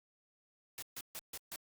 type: noise bursts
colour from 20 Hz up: white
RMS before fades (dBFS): -44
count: 5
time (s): 0.78-1.56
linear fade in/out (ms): 2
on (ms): 44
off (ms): 140
effects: Opus 48 kbps